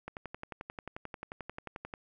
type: click train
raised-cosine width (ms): 0.5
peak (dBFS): -25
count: 22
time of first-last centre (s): 0.08-1.938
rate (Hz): 11.3
effects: none